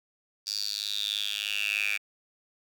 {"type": "tone with high-pass filter sweep", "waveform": "10% pulse", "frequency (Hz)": 103.2, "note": "G#2", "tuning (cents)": -10, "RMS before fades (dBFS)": -31, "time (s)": [0.46, 1.98], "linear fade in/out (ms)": 20, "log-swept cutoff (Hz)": [4900, 2300], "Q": 8.4, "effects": []}